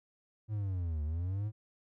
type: linear two-way sweep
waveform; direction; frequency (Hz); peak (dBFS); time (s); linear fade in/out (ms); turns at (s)
triangle; down then up; 110 to 73.6 to 110; -30; 0.48-1.52; 50; 1.03
effects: none